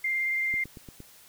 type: tone with vibrato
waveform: sine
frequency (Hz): 2100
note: C7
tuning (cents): +6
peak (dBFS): -25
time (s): 0.04-0.64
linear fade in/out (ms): 5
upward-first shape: sine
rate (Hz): 18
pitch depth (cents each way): 12
type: click train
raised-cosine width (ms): 3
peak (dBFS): -30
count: 5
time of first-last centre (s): 0.54-1.003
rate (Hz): 8.63
effects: white hiss -54 dBFS RMS until 1.28 s